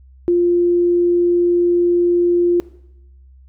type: tone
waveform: sine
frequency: 349.2 Hz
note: F4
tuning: in tune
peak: -11 dBFS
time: 0.28-2.6 s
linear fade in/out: 0 ms
effects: noise-tail reverb RT60 0.8 s tail -19 dB re dry + added 65 Hz sine -42 dBFS peak until 3.48 s